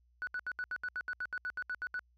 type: tone bursts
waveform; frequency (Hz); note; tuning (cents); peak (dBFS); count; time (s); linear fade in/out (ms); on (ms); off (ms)
sine; 1480; F#6; 0; -33; 15; 0.22-1.993; 0; 51; 72
effects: tanh soft clip ceiling -31 dBFS + added 60 Hz sine -66 dBFS peak until 2.17 s